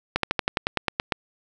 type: slowing click train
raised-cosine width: 0.3 ms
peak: -5 dBFS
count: 11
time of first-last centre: 0.16-1.122 s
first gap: 73 ms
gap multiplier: 1.06
effects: none